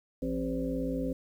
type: harmonic tone with a mistuned harmonic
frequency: 56.7 Hz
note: A#1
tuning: 47 cents flat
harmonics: 1 / 3 / 5 / 7 / 9 / 10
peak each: -38 / -38 / -32 / -42 / -36 / -44 dBFS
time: 0.22-1.13 s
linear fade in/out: 5 ms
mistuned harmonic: 5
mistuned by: -110 cents
effects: 10-bit